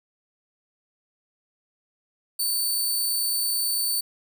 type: tone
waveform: 10% pulse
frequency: 4529 Hz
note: C#8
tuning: 36 cents sharp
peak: -16 dBFS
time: 2.39-4.01 s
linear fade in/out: 10 ms
effects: none